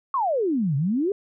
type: exponential two-way sweep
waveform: sine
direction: down then up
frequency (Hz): 1146 to 131.5 to 423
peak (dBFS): -20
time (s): 0.14-1.12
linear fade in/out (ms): 2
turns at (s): 0.76
effects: none